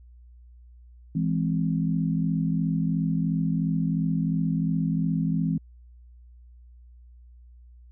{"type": "chord", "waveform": "sine", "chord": "E augmented", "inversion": "none", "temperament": "equal", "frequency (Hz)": [164.81, 207.7, 261.6], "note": ["E3", "G#3", "B#3"], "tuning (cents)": [0, 0, 0], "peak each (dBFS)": [-24, -29, -29], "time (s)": [1.15, 5.58], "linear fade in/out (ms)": 5, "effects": ["added 60 Hz sine -47 dBFS peak until 7.91 s"]}